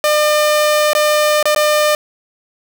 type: tone with dropouts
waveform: sawtooth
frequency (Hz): 602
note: D5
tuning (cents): +43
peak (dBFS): -7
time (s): 0.04-1.95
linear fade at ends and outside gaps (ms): 1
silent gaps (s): 0.933-0.95 / 1.428-1.455 / 1.548-1.561
effects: none